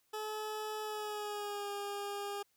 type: tone with pitch glide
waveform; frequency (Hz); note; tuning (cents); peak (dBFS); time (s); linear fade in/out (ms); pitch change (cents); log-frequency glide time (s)
20% pulse; 429.1 to 405.3; A4 to G#4; -43 to -42; -33; 0.13-2.43; 10; -99; 0.82-1.7
effects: white hiss -75 dBFS RMS until 2.56 s